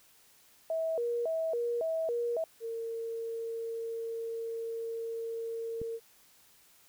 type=tone with vibrato; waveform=sine; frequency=554.4 Hz; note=C#5; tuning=in tune; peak=-29 dBFS; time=0.7-2.44 s; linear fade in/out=2 ms; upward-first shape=square; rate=1.8 Hz; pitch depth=270 cents each way
type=tone; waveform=sine; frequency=457.1 Hz; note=A#4; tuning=34 cents flat; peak=-34 dBFS; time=2.6-6 s; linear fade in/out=50 ms
type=click; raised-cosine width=3 ms; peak=-28 dBFS; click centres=5.816 s
effects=white hiss -62 dBFS RMS until 6.88 s